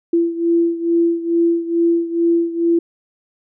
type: beating tone pair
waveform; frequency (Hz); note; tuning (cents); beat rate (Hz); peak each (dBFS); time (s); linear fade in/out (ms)
sine; 337 / 339.3; E4 / F4; +38 / -50; 2.3; -15 / -19; 0.13-2.79; 5
effects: none